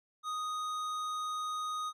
sine tone with tanh clipping, 1244.5 Hz, D#6, in tune, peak -36 dBFS, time 0.23-1.93 s, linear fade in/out 50 ms, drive 14 dB, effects none

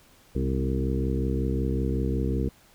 harmonic tone with a mistuned harmonic, 65.41 Hz, C2, in tune, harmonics 1 / 2 / 3 / 4 / 5 / 6 / 7, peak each -27 / -30 / -32 / -33 / -34 / -35 / -35 dBFS, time 0.35-2.49 s, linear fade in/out 5 ms, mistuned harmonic 3, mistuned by +46 cents, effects pink hiss -57 dBFS RMS until 2.74 s

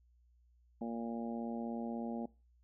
harmonic tone, 116.4 Hz, A#2, 2 cents flat, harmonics 2 / 3 / 4 / 5 / 6 / 7, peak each -38 / -47 / -48 / -48 / -50 / -49 dBFS, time 0.81-2.26 s, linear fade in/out 5 ms, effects noise-tail reverb RT60 0.3 s tail -21 dB re dry + added 60 Hz sine -65 dBFS peak until 2.63 s

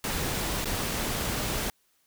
pink noise with dropouts, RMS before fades -30 dBFS, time 0.04-1.7 s, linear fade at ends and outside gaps 1 ms, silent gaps 0.645-0.656 s, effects white hiss -69 dBFS RMS until 2.06 s

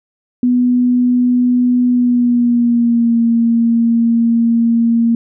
sine tone with pitch glide, 246.9 to 231.7 Hz, B3 to A#3, 0 to -10 cents, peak -9 dBFS, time 0.43-5.15 s, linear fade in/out 2 ms, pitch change -110 cents, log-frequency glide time 1.87-3.19 s, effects none

